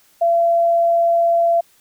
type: tone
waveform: sine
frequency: 679 Hz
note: F5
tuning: 49 cents flat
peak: -12 dBFS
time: 0.21-1.61 s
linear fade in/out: 10 ms
effects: white hiss -55 dBFS RMS until 1.8 s